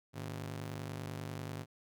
sawtooth ring-modulated tone, 128.7 Hz, C3, 28 cents flat, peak -33 dBFS, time 0.13-1.66 s, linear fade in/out 50 ms, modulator 25.1 Hz, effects none

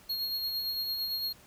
square tone with tremolo, 4277 Hz, C8, 37 cents sharp, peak -30 dBFS, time 0.09-1.33 s, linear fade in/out 10 ms, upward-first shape sine, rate 8.8 Hz, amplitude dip 35%, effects pink hiss -57 dBFS RMS until 1.46 s

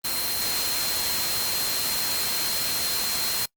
sine tone in noise, 4174 Hz, C8, 5 cents flat, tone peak -29 dBFS, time 0.04-3.46 s, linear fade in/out 10 ms, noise white, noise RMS -27 dBFS, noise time 0.04-3.46 s, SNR -5 dB, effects noise-tail reverb RT60 0.1 s tail -24 dB re dry + Opus 32 kbps

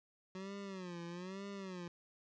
25% pulse tone with vibrato, 184.7 Hz, F#3, 3 cents flat, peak -40 dBFS, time 0.35-1.88 s, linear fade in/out 2 ms, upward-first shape sine, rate 1.1 Hz, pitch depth 140 cents each way, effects resampled to 16000 Hz + 11-bit

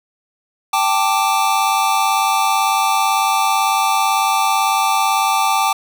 square chord, G suspended second, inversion none, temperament just, 784 / 882 / 1176 Hz, G5 / A5 / D6, 0 / +4 / +2 cents, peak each -19 dBFS, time 0.73-5.73 s, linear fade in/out 5 ms, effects none

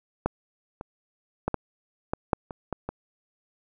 clicks, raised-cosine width 1 ms, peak -9 / -22 / -11 / -11 / -12 / -6 / -22 / -15 / -17 dBFS, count 9, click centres 0.26 / 0.811 / 1.48 / 1.543 / 2.135 / 2.332 / 2.508 / 2.727 / 2.89 s, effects none

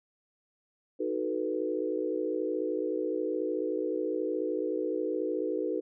sine chord, B dominant seventh, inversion first, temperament equal, 311.1 / 370 / 440 / 493.9 Hz, D#4 / F#4 / A4 / B4, 0 / 0 / 0 / 0 cents, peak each -34 dBFS, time 0.99-5.81 s, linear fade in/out 20 ms, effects none

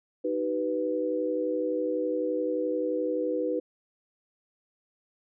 sine chord, Eb augmented, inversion none, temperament equal with one note detuned, 311.1 / 382.8 / 493.9 Hz, Eb4 / G4 / B4, 0 / -41 / 0 cents, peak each -31 / -33 / -28 dBFS, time 0.24-3.6 s, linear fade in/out 10 ms, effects none

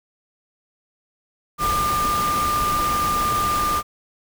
sine tone in noise, 1199 Hz, D6, 36 cents sharp, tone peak -19 dBFS, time 1.58-3.83 s, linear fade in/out 50 ms, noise pink, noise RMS -27 dBFS, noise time 1.58-3.83 s, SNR +5 dB, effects none

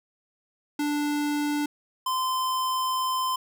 square tone pair in turn, 293.7 / 1031.9 Hz, D4 / C6, 0 / -24 cents, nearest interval octave + minor seventh, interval 2176 cents, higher second, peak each -25 dBFS, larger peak neither, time 0.79-1.66 / 2.06-3.36 s, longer second, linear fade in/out 5 ms, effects none

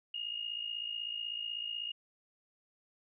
sine tone with amplitude modulation, 2852 Hz, F7, 36 cents sharp, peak -33 dBFS, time 0.14-1.92 s, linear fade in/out 5 ms, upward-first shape sine, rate 56.1 Hz, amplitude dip 70%, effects none

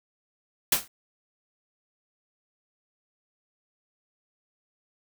white noise with exponential decay, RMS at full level -17 dBFS, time 0.72-0.88 s, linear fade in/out 5 ms, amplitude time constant 34 ms, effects none

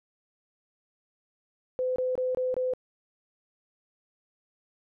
sine tone bursts, 509 Hz, C5, 48 cents flat, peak -25 dBFS, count 5, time 1.79-2.736 s, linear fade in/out 0 ms, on 170 ms, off 24 ms, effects none

